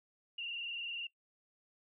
sine tone with vibrato, 2794 Hz, F7, in tune, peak -38 dBFS, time 0.38-1.07 s, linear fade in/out 5 ms, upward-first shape sine, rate 20 Hz, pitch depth 53 cents each way, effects noise-tail reverb RT60 0.1 s tail -20 dB re dry

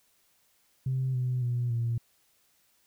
sine tone with pitch steps, 130.81 / 126.06 / 121.49 / 117.08 Hz, C3 / B2 / B2 / A#2, 0 / +36 / -28 / +8 cents, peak -25 dBFS, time 0.86-1.98 s, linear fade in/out 5 ms, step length 280 ms, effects tanh soft clip ceiling -22 dBFS + white hiss -68 dBFS RMS until 2.86 s

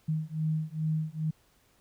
sine beating tone pair, 155.56 / 157.96 Hz, D#3 / D#3, 0 / +26 cents, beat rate 2.4 Hz, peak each -31 / -31 dBFS, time 0.08-1.31 s, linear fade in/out 10 ms, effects pink hiss -66 dBFS RMS until 1.8 s

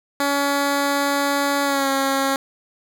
10% pulse tone with pitch glide, 282.3 to 271.9 Hz, C#4 to C#4, +32 to -33 cents, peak -10 dBFS, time 0.2-2.36 s, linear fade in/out 2 ms, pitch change -65 cents, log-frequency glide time 1.64-1.89 s, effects none

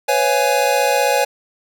square chord, C# dominant seventh, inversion third, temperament just, 498.9 / 554.4 / 693 / 831.5 Hz, B4 / C#5 / E#5 / G#5, +17 / 0 / -14 / +2 cents, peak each -21 / -19 / -25 / -19 dBFS, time 0.08-1.25 s, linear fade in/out 10 ms, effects none

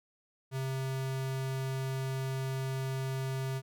square tone, 132.8 Hz, C3, 26 cents sharp, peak -33 dBFS, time 0.51-3.62 s, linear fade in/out 50 ms, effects none

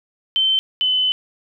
sine tone pair in turn, 3090 / 3026 Hz, G7 / F#7, -26 / +38 cents, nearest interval unison, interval 36 cents, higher first, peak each -14 / -15 dBFS, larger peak first, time 0.36-0.59 / 0.81-1.12 s, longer second, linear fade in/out 0 ms, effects none

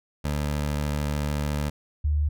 20% pulse / sine tone pair in turn, 73.6 / 74.5 Hz, D2 / D2, +4 / +25 cents, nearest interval unison, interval 21 cents, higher second, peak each -20 dBFS, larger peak neither, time 0.24-1.7 / 2.04-2.29 s, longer first, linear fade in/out 10 ms, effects none

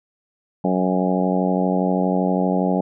harmonic tone with a mistuned harmonic, 92.5 Hz, F#2, in tune, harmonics 2 / 3 / 4 / 5 / 6 / 7 / 8 / 9, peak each -20 / -24 / -28 / -27 / -27 / -27 / -30 / -28 dBFS, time 0.64-2.81 s, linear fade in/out 5 ms, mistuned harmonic 9, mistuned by -18 cents, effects none

